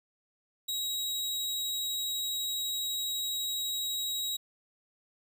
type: tone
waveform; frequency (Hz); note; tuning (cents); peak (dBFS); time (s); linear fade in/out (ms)
sawtooth; 3828; A#7; +45; -28; 0.68-4.37; 10
effects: none